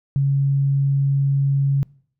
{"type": "tone", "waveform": "sine", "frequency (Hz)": 138.59, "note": "C#3", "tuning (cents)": 0, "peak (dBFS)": -15, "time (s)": [0.16, 1.83], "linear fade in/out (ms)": 0, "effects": ["noise-tail reverb RT60 0.6 s tail -25 dB re dry"]}